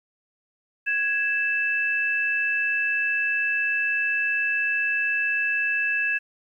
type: tone pair together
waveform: sine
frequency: 1661.2 / 2637 Hz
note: G#6 / E7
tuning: 0 / 0 cents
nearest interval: minor sixth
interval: 800 cents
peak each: -24 dBFS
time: 0.86-6.19 s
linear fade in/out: 20 ms
effects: 10-bit